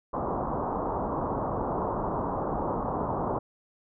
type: low-pass noise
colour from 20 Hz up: white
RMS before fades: -30 dBFS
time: 0.13-3.39 s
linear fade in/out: 10 ms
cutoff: 1100 Hz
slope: 48 dB/octave
effects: none